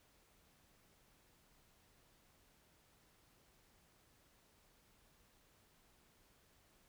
silence, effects pink hiss -71 dBFS RMS until 6.88 s

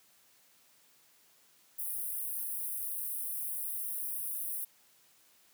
white high-pass noise, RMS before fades -37 dBFS, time 1.78-4.65 s, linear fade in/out 10 ms, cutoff 9200 Hz, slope 96 dB/octave, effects white hiss -65 dBFS RMS until 5.53 s + high-pass 100 Hz 12 dB/octave

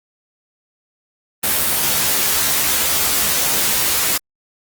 white noise with comb filter, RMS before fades -17 dBFS, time 1.43-4.18 s, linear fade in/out 10 ms, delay 14 ms, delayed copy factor +0.75, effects Opus 32 kbps

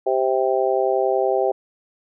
harmonic tone, 130.81 Hz, C3, in tune, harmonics 3 / 4 / 5 / 6, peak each -21 / -22 / -23 / -24 dBFS, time 0.06-1.52 s, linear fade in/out 10 ms, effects none

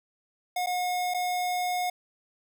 square tone with dropouts, 722 Hz, F#5, 43 cents flat, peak -27 dBFS, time 0.56-1.9 s, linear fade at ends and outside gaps 5 ms, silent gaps 0.662-0.669 / 1.139-1.144 s, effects none

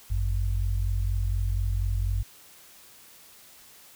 sine tone pair together, 49.92 / 94.1 Hz, G1 / F#2, +32 / +30 cents, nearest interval major seventh, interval 1098 cents, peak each -25 / -28 dBFS, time 0.1-2.23 s, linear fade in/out 10 ms, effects white hiss -52 dBFS RMS until 3.95 s

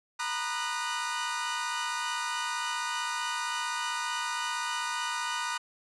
sawtooth chord, B major seventh, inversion third, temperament equal with one note detuned, 932.3 / 987.8 / 1222.4 / 1480 Hz, A#5 / B5 / D#6 / F#6, 0 / 0 / -31 / 0 cents, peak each -33 / -33 / -32 / -32 dBFS, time 0.19-5.58 s, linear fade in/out 10 ms, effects resampled to 22050 Hz

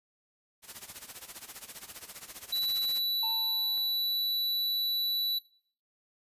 white noise with tremolo, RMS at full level -42 dBFS, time 0.62-3.02 s, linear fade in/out 50 ms, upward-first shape sine, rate 15 Hz, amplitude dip 80%
square tone, 3951 Hz, B7, in tune, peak -28 dBFS, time 2.52-5.39 s, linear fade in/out 10 ms
clicks, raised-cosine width 0.5 ms, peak -37 / -42 / -37 / -46 dBFS, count 4, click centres 2.851 / 3.306 / 3.777 / 4.123 s
triangle tone with exponential decay, 897 Hz, A5, 33 cents sharp, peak -34 dBFS, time 3.23-4.34 s, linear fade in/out 2 ms, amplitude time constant 240 ms
effects noise-tail reverb RT60 0.5 s tail -20 dB re dry + resampled to 32000 Hz

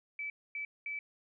sine tone bursts at uneven times, 2306 Hz, D7, 32 cents flat, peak -36 dBFS, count 3, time 0.19-0.3 / 0.55-0.65 / 0.86-0.99 s, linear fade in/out 2 ms, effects none

